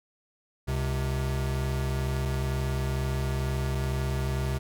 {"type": "tone pair together", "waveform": "square", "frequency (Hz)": [67.84, 130], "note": ["C#2", "C3"], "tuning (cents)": [-37, -11], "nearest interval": "major seventh", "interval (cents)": 1126, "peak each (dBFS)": [-30, -30], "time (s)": [0.67, 4.59], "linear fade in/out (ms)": 20, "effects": []}